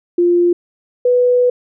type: tone pair in turn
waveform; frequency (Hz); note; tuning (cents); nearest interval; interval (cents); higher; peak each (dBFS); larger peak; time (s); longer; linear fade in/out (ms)
sine; 349.2 / 493.8; F4 / B4; 0 / 0; tritone; 600; second; -9; neither; 0.18-0.53 / 1.05-1.5; second; 5
effects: none